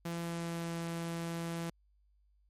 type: tone with pitch glide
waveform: sawtooth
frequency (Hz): 169.3 to 167.74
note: E3 to E3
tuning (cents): +46 to +30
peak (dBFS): -32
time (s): 0.05-1.7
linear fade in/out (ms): 5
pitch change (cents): -16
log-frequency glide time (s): 0.21-0.76
effects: added 50 Hz sine -66 dBFS peak until 2.49 s + MP3 64 kbps